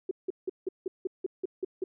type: tone bursts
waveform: sine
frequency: 373.8 Hz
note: F#4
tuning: 18 cents sharp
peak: -27 dBFS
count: 10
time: 0.09-1.84 s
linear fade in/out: 5 ms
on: 22 ms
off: 170 ms
effects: none